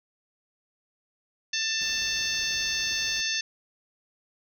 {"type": "harmonic tone", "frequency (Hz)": 889, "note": "A5", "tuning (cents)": 18, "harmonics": [2, 3, 4, 5, 6, 7], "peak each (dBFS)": [-33, -33, -33, -33, -33, -33], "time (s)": [1.53, 3.41], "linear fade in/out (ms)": 5}
{"type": "noise", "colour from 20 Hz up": "pink", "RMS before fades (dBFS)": -47, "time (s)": [1.81, 3.21], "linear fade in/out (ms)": 2}
{"effects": []}